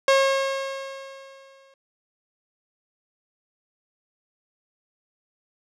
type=tone with exponential decay; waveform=sawtooth; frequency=542 Hz; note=C#5; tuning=39 cents flat; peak=-10 dBFS; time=0.08-1.74 s; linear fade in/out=2 ms; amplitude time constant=360 ms; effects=low-pass 6000 Hz 12 dB/octave